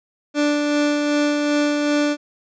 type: tone with tremolo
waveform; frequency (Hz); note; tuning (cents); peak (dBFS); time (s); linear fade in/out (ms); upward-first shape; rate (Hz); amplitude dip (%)
30% pulse; 293.7; D4; 0; -13; 0.34-2.17; 50; sine; 2.6; 30
effects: resampled to 16000 Hz